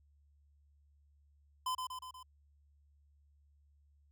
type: tone with echo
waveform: square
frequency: 1020 Hz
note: C6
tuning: 44 cents flat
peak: -34 dBFS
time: 1.66-1.75 s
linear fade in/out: 5 ms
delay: 120 ms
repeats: 4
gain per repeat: -4 dB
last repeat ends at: 2.23 s
effects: added 72 Hz sine -65 dBFS peak until 4.11 s